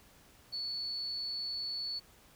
sine tone, 4435 Hz, C#8, in tune, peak -35 dBFS, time 0.52-2 s, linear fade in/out 20 ms, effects pink hiss -61 dBFS RMS until 2.35 s

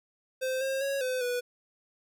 square tone with pitch steps, 519 / 535 / 552 / 510 / 490.6 Hz, C5 / C5 / C#5 / C5 / B4, -14 / +38 / -7 / -44 / -12 cents, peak -29 dBFS, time 0.41-1.41 s, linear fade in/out 20 ms, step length 200 ms, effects none

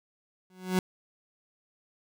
30% pulse tone with exponential growth, 184.7 Hz, F#3, 3 cents flat, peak -18 dBFS, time 0.5-0.79 s, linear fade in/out 2 ms, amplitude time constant 62 ms, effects none

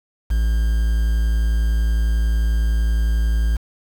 triangle tone with quantisation, 55.5 Hz, A1, 16 cents sharp, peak -13 dBFS, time 0.3-3.57 s, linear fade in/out 10 ms, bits 6, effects none

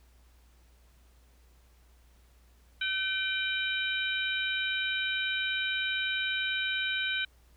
harmonic tone with a mistuned harmonic, 764 Hz, G5, 45 cents flat, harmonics 2 / 3 / 4 / 5, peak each -32 / -34 / -35 / -36 dBFS, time 2.81-7.25 s, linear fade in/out 5 ms, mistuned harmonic 3, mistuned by +60 cents, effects added 60 Hz sine -58 dBFS peak until 7.56 s + pink hiss -67 dBFS RMS until 7.56 s

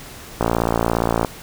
click train, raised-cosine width 1 ms, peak -3 dBFS, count 49, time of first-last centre 0.41-1.248 s, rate 57.3 Hz, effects pink hiss -38 dBFS RMS until 1.42 s

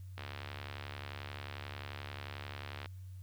click train, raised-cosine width 0.3 ms, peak -27 dBFS, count 192, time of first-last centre 0.18-2.859 s, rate 71.3 Hz, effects added 93 Hz sine -45 dBFS peak until 3.22 s + white hiss -70 dBFS RMS until 3.22 s

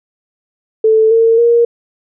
sine tone with pitch steps, 440 / 454.7 / 469.9 Hz, A4 / A#4 / A#4, 0 / -43 / +14 cents, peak -6 dBFS, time 0.84-1.65 s, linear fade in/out 5 ms, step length 270 ms, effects none

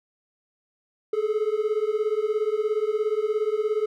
triangle beating tone pair, 420 / 437 Hz, G#4 / A4, +19 / -12 cents, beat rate 17 Hz, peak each -23 dBFS, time 1.13-3.86 s, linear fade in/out 5 ms, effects none

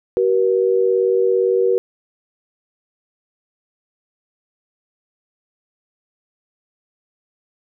sine tone pair together, 380.5 / 478.2 Hz, F#4 / A#4, +48 / +44 cents, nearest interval major third, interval 396 cents, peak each -16 dBFS, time 0.17-1.78 s, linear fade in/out 0 ms, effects none

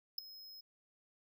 square tone with ADSR envelope, 5130 Hz, E8, 48 cents flat, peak -31 dBFS, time 0.18-0.61 s, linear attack 5 ms, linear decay 4 ms, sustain -20 dB, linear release 8 ms, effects none

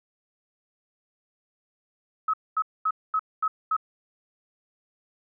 sine tone bursts, 1282 Hz, E6, 49 cents flat, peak -21 dBFS, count 6, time 2.28-3.766 s, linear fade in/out 5 ms, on 56 ms, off 230 ms, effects none

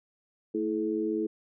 sine tone cluster, 222.5 / 327.4 / 427.3 Hz, A3 / E4 / G#4, +20 / -12 / +49 cents, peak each -35 / -29 / -31 dBFS, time 0.54-1.27 s, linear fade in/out 10 ms, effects none

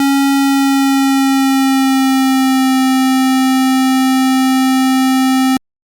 square tone with pitch glide, 275.9 to 261.8 Hz, C#4 to C4, -8 to +1 cents, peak -10 dBFS, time 0-5.57 s, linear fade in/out 2 ms, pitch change -91 cents, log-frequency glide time 0.34-2.79 s, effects Opus 48 kbps

